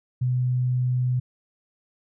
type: tone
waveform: sine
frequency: 125.7 Hz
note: B2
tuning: 31 cents sharp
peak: -20 dBFS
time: 0.21-1.2 s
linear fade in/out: 10 ms
effects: none